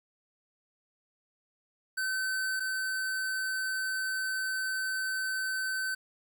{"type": "tone pair in turn", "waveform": "square", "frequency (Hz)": [1531, 1531], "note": ["G6", "G6"], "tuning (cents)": [-41, -41], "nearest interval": "unison", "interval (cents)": 0, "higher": "neither", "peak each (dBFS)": [-30, -31], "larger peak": "first", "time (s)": [[1.97, 2.6], [2.6, 5.95]], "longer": "second", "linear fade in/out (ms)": 10, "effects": ["10-bit"]}